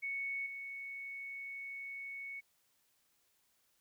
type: tone with level steps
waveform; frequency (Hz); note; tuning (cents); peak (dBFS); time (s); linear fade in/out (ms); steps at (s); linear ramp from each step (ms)
sine; 2217; C#7; 0; -36 / -42; 0.02-2.41; 20; 0.46; 5
effects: white hiss -75 dBFS RMS until 3.8 s